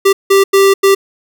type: tone bursts at uneven times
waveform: square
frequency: 392 Hz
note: G4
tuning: in tune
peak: -6 dBFS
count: 4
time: 0.05-0.13 / 0.3-0.44 / 0.53-0.74 / 0.83-0.95 s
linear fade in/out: 10 ms
effects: none